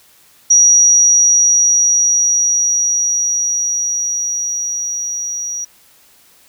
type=tone with level ramp; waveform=sine; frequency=5770 Hz; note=F#8; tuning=44 cents flat; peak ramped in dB=-5 to -20 dBFS; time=0.5-5.65 s; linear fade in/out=10 ms; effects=white hiss -49 dBFS RMS until 6.48 s